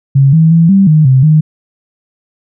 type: tone with pitch steps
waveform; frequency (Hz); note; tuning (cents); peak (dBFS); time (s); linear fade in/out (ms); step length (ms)
sine; 137 / 161.2 / 165.8 / 195.2 / 154.8 / 131.2 / 154.9; C#3 / E3 / E3 / G3 / D#3 / C3 / D#3; -20 / -38 / +10 / -7 / -9 / +5 / -7; -3; 0.15-1.41; 10; 180
effects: none